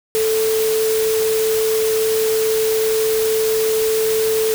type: tone in noise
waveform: sine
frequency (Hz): 440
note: A4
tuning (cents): 0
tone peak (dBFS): -15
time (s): 0.15-4.54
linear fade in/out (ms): 0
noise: white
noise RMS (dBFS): -25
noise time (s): 0.15-4.54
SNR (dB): +7
effects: none